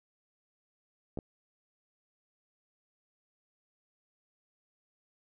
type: clicks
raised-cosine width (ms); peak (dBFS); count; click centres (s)
2; -24; 2; 1.174 / 1.188
effects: none